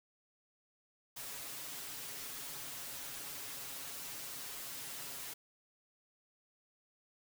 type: noise with comb filter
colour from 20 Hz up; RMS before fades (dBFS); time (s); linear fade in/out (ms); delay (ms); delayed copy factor
white; -45; 1.16-5.34; 10; 7.2; +0.8
effects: none

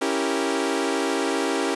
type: chord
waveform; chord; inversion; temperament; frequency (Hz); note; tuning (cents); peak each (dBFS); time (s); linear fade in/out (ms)
sawtooth; C# diminished seventh; none; equal; 277.2 / 329.6 / 392 / 466.2; C#4 / E4 / G4 / Bb4; 0 / 0 / 0 / 0; -23 / -24 / -23 / -25; 0.01-1.75; 10
effects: resampled to 24000 Hz + 8-bit

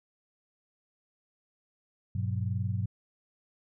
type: tone cluster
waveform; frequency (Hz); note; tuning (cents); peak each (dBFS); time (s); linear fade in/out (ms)
sine; 98.6 / 120.3 / 181.3; G2 / B2 / F#3; +11 / -45 / -35; -30 / -33 / -38; 2.15-2.86; 5
effects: none

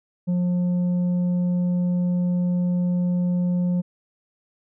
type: tone with tanh clipping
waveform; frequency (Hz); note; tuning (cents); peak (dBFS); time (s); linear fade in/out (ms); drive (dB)
triangle; 178; F3; +33; -20; 0.27-3.82; 20; 9
effects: none

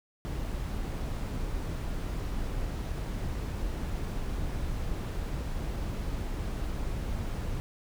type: noise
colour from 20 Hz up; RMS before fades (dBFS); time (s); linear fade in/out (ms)
brown; -33; 0.25-7.6; 0
effects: none

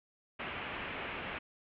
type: low-pass noise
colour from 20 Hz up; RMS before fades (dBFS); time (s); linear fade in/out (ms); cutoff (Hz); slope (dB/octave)
white; -41; 0.39-1.39; 10; 2900; 48
effects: none

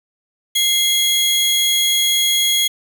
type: tone pair together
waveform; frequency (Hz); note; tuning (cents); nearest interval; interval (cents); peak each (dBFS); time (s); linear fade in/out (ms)
sawtooth; 2093 / 3314; C7 / G#7; 0 / -4; minor sixth; 796; -21 / -11; 0.55-2.68; 10
effects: none

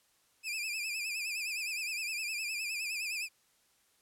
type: tone with vibrato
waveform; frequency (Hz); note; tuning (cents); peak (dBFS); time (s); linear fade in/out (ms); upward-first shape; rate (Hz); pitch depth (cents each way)
sawtooth; 2495; D#7; +4; -31; 0.43-3.29; 50; sine; 9.7; 100
effects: white hiss -70 dBFS RMS until 4.01 s + low-pass 12000 Hz 12 dB/octave

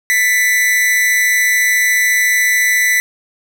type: tone with amplitude modulation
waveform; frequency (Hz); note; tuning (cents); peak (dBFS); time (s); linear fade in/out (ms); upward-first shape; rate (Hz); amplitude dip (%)
45% pulse; 1985; B6; +8; -8; 0.1-3; 0; sine; 214; 60
effects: none

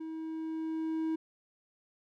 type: tone with level ramp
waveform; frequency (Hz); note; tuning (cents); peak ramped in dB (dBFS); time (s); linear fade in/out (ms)
triangle; 320; D#4; +49; -36 to -27; 0-1.16; 10
effects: none

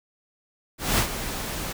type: noise with ADSR envelope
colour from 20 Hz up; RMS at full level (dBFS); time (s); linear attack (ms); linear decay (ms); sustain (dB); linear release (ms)
pink; -20; 0.78-1.73; 200; 84; -11; 11
effects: none

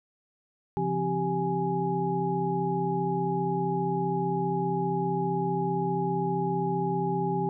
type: tone cluster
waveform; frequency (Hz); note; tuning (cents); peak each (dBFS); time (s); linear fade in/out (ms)
sine; 137.6 / 172.8 / 265.3 / 390.2 / 833; C#3 / F3 / C4 / G4 / G#5; -12 / -18 / +24 / -8 / +5; -35 / -30 / -37 / -30 / -30; 0.77-7.49; 0
effects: none

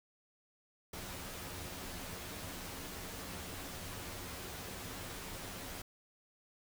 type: noise with comb filter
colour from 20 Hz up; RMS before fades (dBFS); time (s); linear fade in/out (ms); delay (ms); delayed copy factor
pink; -45; 0.93-5.82; 5; 11; +0.5
effects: none

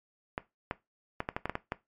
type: clicks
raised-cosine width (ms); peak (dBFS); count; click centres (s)
0.5; -16; 9; 0.379 / 0.711 / 1.204 / 1.289 / 1.365 / 1.456 / 1.496 / 1.554 / 1.721
effects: noise-tail reverb RT60 0.2 s tail -17 dB re dry + MP3 64 kbps

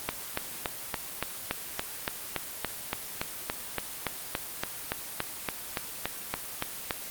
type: click train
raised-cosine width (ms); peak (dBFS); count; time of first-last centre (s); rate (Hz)
0.3; -11; 25; 0.09-6.908; 3.52
effects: white hiss -39 dBFS RMS until 7.1 s + Opus 24 kbps

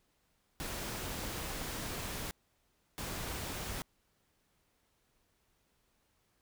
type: noise bursts at uneven times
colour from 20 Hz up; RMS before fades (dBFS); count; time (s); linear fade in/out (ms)
pink; -40; 2; 0.6-2.31 / 2.98-3.82; 0
effects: pink hiss -75 dBFS RMS until 6.41 s

